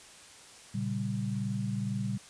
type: chord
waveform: sine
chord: G diminished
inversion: first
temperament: equal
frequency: 116.54 / 138.59 / 196 Hz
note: Bb2 / Db3 / G3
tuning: 0 / 0 / 0 cents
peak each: -34 / -37 / -33 dBFS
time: 0.74-2.18 s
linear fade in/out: 10 ms
effects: white hiss -52 dBFS RMS until 2.29 s + resampled to 22050 Hz